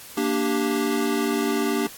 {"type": "chord", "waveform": "square", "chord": "G minor", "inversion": "first", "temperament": "equal", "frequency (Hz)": [233.1, 293.7, 392], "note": ["Bb3", "D4", "G4"], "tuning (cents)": [0, 0, 0], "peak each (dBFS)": [-27, -26, -26], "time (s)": [0.17, 1.87], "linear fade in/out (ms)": 5, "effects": ["white hiss -42 dBFS RMS until 1.97 s", "AAC 64 kbps"]}